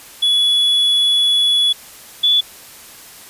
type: tone pair in turn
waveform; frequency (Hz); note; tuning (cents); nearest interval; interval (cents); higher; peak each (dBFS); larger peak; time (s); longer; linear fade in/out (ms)
triangle / sine; 3401 / 3443; G#7 / A7; +40 / -38; unison; 22; second; -10; neither; 0.22-1.73 / 2.23-2.41; first; 10
effects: white hiss -39 dBFS RMS until 3.29 s + resampled to 32000 Hz